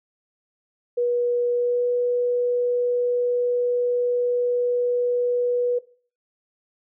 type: tone with pitch glide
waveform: sine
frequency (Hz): 483.9 to 488.4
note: B4 to B4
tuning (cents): -35 to -19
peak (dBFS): -19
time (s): 0.97-5.79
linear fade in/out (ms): 10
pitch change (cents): +16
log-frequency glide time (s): 1.52-1.86
effects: noise-tail reverb RT60 0.4 s tail -17 dB re dry